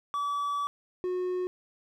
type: tone pair in turn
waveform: triangle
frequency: 1148 / 364.1 Hz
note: D6 / F#4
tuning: -40 / -28 cents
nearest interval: octave + minor sixth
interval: 1988 cents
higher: first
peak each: -26 / -26 dBFS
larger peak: neither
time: 0.14-0.67 / 1.04-1.47 s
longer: first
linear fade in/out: 0 ms
effects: none

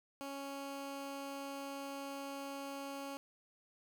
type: tone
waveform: 15% pulse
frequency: 277.2 Hz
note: C#4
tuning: in tune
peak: -36 dBFS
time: 0.21-3.17 s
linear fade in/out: 0 ms
effects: none

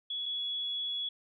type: tone pair in turn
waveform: sine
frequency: 3376 / 3376 Hz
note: G#7 / G#7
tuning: +28 / +28 cents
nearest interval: unison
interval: 0 cents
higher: neither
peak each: -33 / -32 dBFS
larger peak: second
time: 0.1-0.26 / 0.26-1.09 s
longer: second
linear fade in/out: 5 ms
effects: none

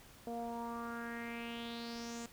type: tone with low-pass filter sweep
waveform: sawtooth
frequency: 233.9 Hz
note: A#3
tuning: 6 cents sharp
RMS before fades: -43 dBFS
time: 0.27-2.26 s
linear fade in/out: 0 ms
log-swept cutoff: 610 to 7400 Hz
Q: 4.6
effects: pink hiss -59 dBFS RMS until 2.32 s

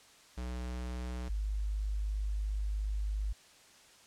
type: tone pair in turn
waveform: square / sine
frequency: 61.7 / 51.46 Hz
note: B1 / G#1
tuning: -1 / -15 cents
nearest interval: minor third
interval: 314 cents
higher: first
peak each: -37 / -31 dBFS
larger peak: second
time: 0.37-1.29 / 1.29-3.33 s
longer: second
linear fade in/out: 10 ms
effects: white hiss -59 dBFS RMS until 4.06 s + low-pass 8000 Hz 12 dB/octave

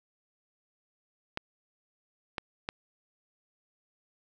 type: clicks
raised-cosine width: 0.3 ms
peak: -16 dBFS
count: 3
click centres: 1.374 / 2.382 / 2.689 s
effects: none

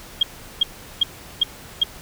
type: tone bursts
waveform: sine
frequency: 3240 Hz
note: G#7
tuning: 43 cents flat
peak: -12 dBFS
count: 5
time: 0.21-1.835 s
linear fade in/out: 5 ms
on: 21 ms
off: 380 ms
effects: pink hiss -41 dBFS RMS until 2.01 s

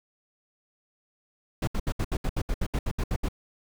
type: noise bursts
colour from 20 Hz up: brown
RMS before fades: -26 dBFS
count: 14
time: 1.62-3.286 s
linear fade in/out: 5 ms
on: 54 ms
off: 70 ms
effects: none

